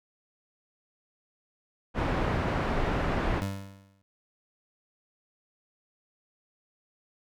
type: low-pass noise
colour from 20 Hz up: pink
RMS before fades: -28 dBFS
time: 1.94-3.43 s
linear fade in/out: 50 ms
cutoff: 1700 Hz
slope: 12 dB/octave
type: tone with exponential decay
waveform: 25% pulse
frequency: 98 Hz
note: G2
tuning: in tune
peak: -23 dBFS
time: 3.42-4.02 s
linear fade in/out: 0 ms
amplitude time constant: 130 ms
effects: none